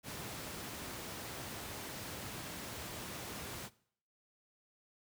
pink noise, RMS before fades -44 dBFS, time 0.03-3.7 s, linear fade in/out 50 ms, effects noise-tail reverb RT60 0.6 s tail -20 dB re dry + high-pass 80 Hz 12 dB/octave

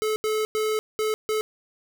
square tone bursts at uneven times, 432.1 Hz, A4, 31 cents flat, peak -23 dBFS, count 5, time 0.02-0.16 / 0.24-0.45 / 0.55-0.79 / 0.99-1.14 / 1.29-1.41 s, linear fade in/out 0 ms, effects none

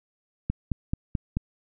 click train, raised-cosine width 5 ms, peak -13 dBFS, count 5, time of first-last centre 0.5-1.37 s, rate 4.6 Hz, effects none

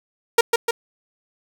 sawtooth tone with echo, 465.7 Hz, A#4, 2 cents flat, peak -6 dBFS, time 0.38-0.41 s, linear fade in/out 5 ms, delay 150 ms, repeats 2, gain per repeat -4 dB, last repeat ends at 0.71 s, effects none

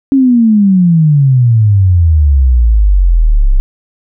sine exponential sweep, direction down, 277.2 to 31.67 Hz, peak -4 dBFS, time 0.12-3.6 s, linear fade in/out 0 ms, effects none

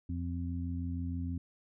harmonic tone, 86.4 Hz, F2, 18 cents flat, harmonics 1 / 2 / 3, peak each -35 / -42 / -39 dBFS, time 0.09-1.38 s, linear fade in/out 5 ms, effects none

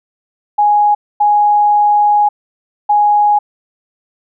sine tone bursts at uneven times, 830.6 Hz, G#5, in tune, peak -7 dBFS, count 3, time 0.58-0.95 / 1.2-2.29 / 2.89-3.39 s, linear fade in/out 10 ms, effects none

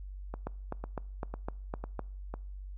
two click trains, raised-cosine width 1 ms, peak -24 / -21 dBFS, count 5 / 7, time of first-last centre 0.34-2.34 / 0.47-1.993 s, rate 2 / 3.94 Hz, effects noise-tail reverb RT60 0.6 s tail -24 dB re dry + added 48 Hz sine -40 dBFS peak until 2.77 s

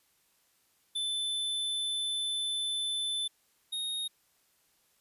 square tone pair in turn, 3520 / 3729 Hz, A7 / A#7, 0 / 0 cents, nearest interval minor second, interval 100 cents, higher second, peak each -31 / -33 dBFS, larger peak first, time 0.95-3.28 / 3.72-4.08 s, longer first, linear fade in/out 10 ms, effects white hiss -70 dBFS RMS until 5 s + resampled to 32000 Hz

